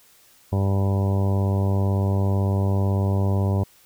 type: harmonic tone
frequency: 98 Hz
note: G2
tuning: in tune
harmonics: 1 / 2 / 3 / 4 / 5 / 6 / 7 / 8 / 9 / 10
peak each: -19 / -27 / -34 / -32 / -36 / -34 / -39 / -40 / -40 / -39 dBFS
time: 0.52-3.64 s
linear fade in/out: 10 ms
effects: white hiss -55 dBFS RMS until 3.85 s